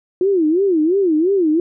sine tone with vibrato, 349.2 Hz, F4, in tune, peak -12 dBFS, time 0.21-1.6 s, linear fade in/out 2 ms, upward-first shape sine, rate 2.9 Hz, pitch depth 240 cents each way, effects none

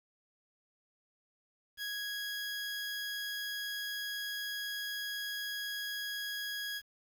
20% pulse tone, 1658 Hz, G#6, 3 cents flat, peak -32 dBFS, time 1.77-6.82 s, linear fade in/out 50 ms, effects 10-bit

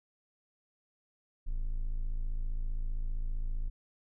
triangle tone, 27.63 Hz, A0, 8 cents sharp, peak -28 dBFS, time 1.46-3.7 s, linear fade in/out 20 ms, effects none

